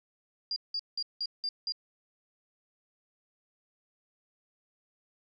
sine tone bursts, 4800 Hz, D8, 37 cents sharp, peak -30 dBFS, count 6, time 0.51-1.722 s, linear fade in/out 2 ms, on 52 ms, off 180 ms, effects none

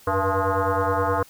sine tone with frequency modulation, 284.7 Hz, C#4, 46 cents sharp, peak -19 dBFS, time 0.07-1.23 s, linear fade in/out 5 ms, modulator 193 Hz, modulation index 5.6, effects white hiss -51 dBFS RMS until 1.29 s

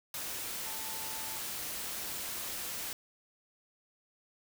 sine tone in noise, 882 Hz, A5, 4 cents sharp, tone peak -48 dBFS, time 0.66-1.39 s, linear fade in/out 2 ms, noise white, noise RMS -39 dBFS, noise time 0.14-2.93 s, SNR -12 dB, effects none

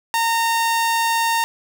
sawtooth tone, 918 Hz, A#5, 27 cents flat, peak -13 dBFS, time 0.14-1.44 s, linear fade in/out 0 ms, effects none

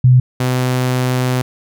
sine / sawtooth tone pair in turn, 126.4 / 127.03 Hz, B2 / B2, +41 / +49 cents, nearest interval unison, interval 8 cents, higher second, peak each -5 / -10 dBFS, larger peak first, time 0.04-0.2 / 0.4-1.42 s, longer second, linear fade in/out 5 ms, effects none

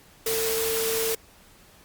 sine tone in noise, 450.1 Hz, A4, 39 cents sharp, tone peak -26 dBFS, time 0.26-1.15 s, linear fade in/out 5 ms, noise white, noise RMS -28 dBFS, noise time 0.26-1.15 s, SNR -1 dB, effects pink hiss -54 dBFS RMS until 1.84 s + Opus 48 kbps

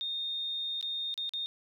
sine tone with dropouts, 3670 Hz, A#7, 28 cents flat, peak -32 dBFS, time 0.01-1.46 s, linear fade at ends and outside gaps 0 ms, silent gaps 0.811-0.827 / 1.141-1.177 / 1.293-1.336 s, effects 11-bit

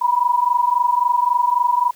sine tone pair together, 963.3 / 987 Hz, B5 / B5, -43 / -1 cents, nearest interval unison, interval 42 cents, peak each -17 dBFS, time 0.01-1.91 s, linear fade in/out 10 ms, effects white hiss -50 dBFS RMS until 1.95 s

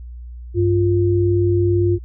sine tone pair together, 97.91 / 349.2 Hz, G2 / F4, -2 / 0 cents, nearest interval octave + minor seventh, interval 2202 cents, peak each -16 dBFS, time 0.54-1.99 s, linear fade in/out 50 ms, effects added 60 Hz sine -31 dBFS peak until 2.04 s

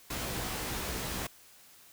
pink noise with comb filter, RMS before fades -36 dBFS, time 0.1-1.27 s, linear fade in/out 5 ms, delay 16 ms, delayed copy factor +0.6, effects white hiss -57 dBFS RMS until 1.92 s

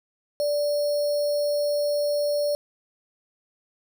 sine tone with sample-and-hold, 584 Hz, D5, 10 cents flat, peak -21 dBFS, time 0.4-2.55 s, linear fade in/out 0 ms, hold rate 4900 Hz, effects none

